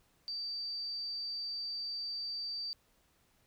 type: tone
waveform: triangle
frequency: 4643 Hz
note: D8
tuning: 21 cents flat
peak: -33 dBFS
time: 0.28-2.73 s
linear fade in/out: 0 ms
effects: tanh soft clip ceiling -35 dBFS + pink hiss -71 dBFS RMS until 3.46 s